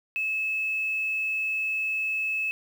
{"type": "tone with quantisation", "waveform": "sine", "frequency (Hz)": 2600, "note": "E7", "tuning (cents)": -24, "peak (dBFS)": -25, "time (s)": [0.16, 2.51], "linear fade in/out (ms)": 0, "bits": 8, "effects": []}